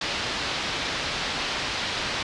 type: low-pass noise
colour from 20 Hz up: white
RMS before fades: -29 dBFS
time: 0.01-2.23 s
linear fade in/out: 5 ms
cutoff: 4600 Hz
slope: 24 dB/octave
effects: resampled to 24000 Hz